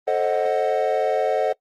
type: chord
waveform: triangle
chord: A diminished seventh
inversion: none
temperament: equal with one note detuned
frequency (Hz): 440 / 530.9 / 622.3 / 740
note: A4 / C5 / Eb5 / Gb5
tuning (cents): 0 / +25 / 0 / 0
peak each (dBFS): -22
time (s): 0.07-1.53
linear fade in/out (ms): 10
effects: noise-tail reverb RT60 0.1 s tail -22 dB re dry + Opus 24 kbps